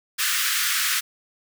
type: high-pass noise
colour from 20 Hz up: pink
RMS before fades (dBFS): -23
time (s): 0.18-1.01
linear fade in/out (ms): 20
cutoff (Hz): 1300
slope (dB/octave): 48
effects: none